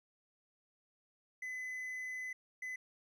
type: tone bursts at uneven times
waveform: triangle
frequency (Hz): 2017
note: B6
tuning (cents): +36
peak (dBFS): -38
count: 2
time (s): 1.42-2.33 / 2.62-2.76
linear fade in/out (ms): 5
effects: none